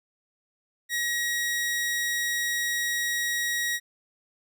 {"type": "tone", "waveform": "sawtooth", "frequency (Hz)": 1900, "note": "A#6", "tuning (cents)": 33, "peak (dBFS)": -22, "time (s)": [0.89, 3.8], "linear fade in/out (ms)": 50, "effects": []}